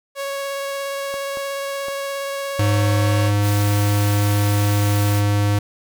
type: tone with vibrato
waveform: sawtooth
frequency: 554.4 Hz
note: C#5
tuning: in tune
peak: -20 dBFS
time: 0.15-3.32 s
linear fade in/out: 50 ms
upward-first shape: sine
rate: 17 Hz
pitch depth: 9 cents each way
type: clicks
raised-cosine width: 1 ms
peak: -21 dBFS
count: 3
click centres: 1.141 / 1.372 / 1.884 s
type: tone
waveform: square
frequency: 102.6 Hz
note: G#2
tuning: 21 cents flat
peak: -16 dBFS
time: 2.59-5.59 s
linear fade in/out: 5 ms
type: noise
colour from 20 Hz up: white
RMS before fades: -31 dBFS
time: 3.41-5.23 s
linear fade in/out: 50 ms
effects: none